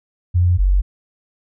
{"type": "tone pair in turn", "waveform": "sine", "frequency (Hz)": [88.7, 46.99], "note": ["F2", "F#1"], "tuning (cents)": [27, 28], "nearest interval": "major seventh", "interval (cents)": 1099, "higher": "first", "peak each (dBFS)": -11, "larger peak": "neither", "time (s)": [[0.34, 0.58], [0.58, 0.82]], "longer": "neither", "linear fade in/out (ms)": 20, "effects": []}